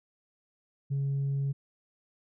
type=tone; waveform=sine; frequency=138.59 Hz; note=C#3; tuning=in tune; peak=-25 dBFS; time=0.9-1.53 s; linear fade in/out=20 ms; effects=tanh soft clip ceiling -25 dBFS